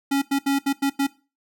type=tone bursts at uneven times; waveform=square; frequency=277.2 Hz; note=C#4; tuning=in tune; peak=-19 dBFS; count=6; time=0.11-0.22 / 0.31-0.39 / 0.46-0.59 / 0.66-0.73 / 0.82-0.9 / 0.99-1.07 s; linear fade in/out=10 ms; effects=noise-tail reverb RT60 0.3 s tail -18 dB re dry